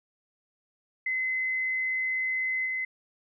sine tone with level steps, 2044 Hz, C7, 41 cents flat, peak -26 / -28 dBFS, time 1.06-2.85 s, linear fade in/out 5 ms, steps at 2.65 s, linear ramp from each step 20 ms, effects none

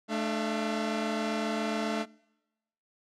sawtooth tone cluster, 217.2 / 299 / 679 Hz, A3 / D4 / F5, -22 / +31 / -49 cents, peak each -27 / -31 / -31 dBFS, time 0.08-2.06 s, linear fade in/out 50 ms, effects noise-tail reverb RT60 1.0 s tail -25 dB re dry + low-pass 6000 Hz 12 dB/octave

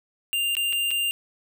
square tone with dropouts, 2794 Hz, F7, in tune, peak -23 dBFS, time 0.33-1.11 s, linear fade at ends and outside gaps 0 ms, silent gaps 0.552-0.568 / 0.726-0.73 / 0.907-0.913 s, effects none

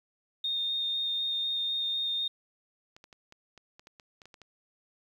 sine tone with vibrato, 3667 Hz, A#7, 29 cents flat, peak -28 dBFS, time 0.44-2.28 s, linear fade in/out 5 ms, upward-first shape square, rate 4 Hz, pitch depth 8 cents each way
clicks, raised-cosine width 0.2 ms, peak -33 dBFS, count 12, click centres 2.965 / 3.041 / 3.128 / 3.324 / 3.577 / 3.795 / 3.871 / 3.998 / 4.218 / 4.256 / 4.342 / 4.417 s
effects 10-bit

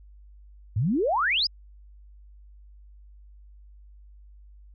sine exponential sweep, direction up, 94 to 5274 Hz, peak -21 dBFS, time 0.76-1.47 s, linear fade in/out 5 ms, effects added 50 Hz sine -47 dBFS peak until 4.74 s

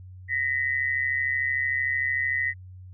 sine tone pair together, 1864.7 / 1998 Hz, A#6 / B6, 0 / +20 cents, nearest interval minor second, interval 120 cents, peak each -26 dBFS, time 0.28-2.54 s, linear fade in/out 50 ms, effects added 92 Hz sine -41 dBFS peak until 2.93 s

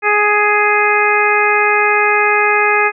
harmonic tone, 416.9 Hz, G#4, 7 cents sharp, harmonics 1 / 2 / 3 / 4 / 5 / 6, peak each -17 / -17 / -17 / -17 / -17 / -17 dBFS, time 0.02-2.92 s, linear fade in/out 50 ms, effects none

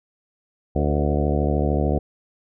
harmonic tone with a mistuned harmonic, 73.42 Hz, D2, in tune, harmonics 1 / 2 / 3 / 4 / 5 / 6 / 7 / 8 / 9 / 10, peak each -22 / -25 / -27 / -28 / -29 / -30 / -30 / -31 / -32 / -32 dBFS, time 0.75-1.99 s, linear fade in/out 10 ms, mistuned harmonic 6, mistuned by +37 cents, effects none

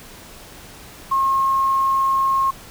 sine tone with quantisation, 1077 Hz, C6, 50 cents sharp, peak -15 dBFS, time 1.11-2.51 s, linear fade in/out 10 ms, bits 7, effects pink hiss -41 dBFS RMS until 2.7 s

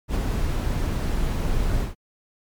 brown noise with ADSR envelope, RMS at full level -20 dBFS, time 0.08-1.95 s, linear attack 68 ms, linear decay 21 ms, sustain -3 dB, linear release 140 ms, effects MP3 96 kbps

